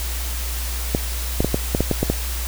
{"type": "clicks", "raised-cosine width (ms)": 2, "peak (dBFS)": -4, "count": 9, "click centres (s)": [0.949, 1.405, 1.446, 1.544, 1.749, 1.806, 1.913, 2.03, 2.1], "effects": ["added 60 Hz sine -24 dBFS peak until 2.47 s", "white hiss -30 dBFS RMS until 2.47 s"]}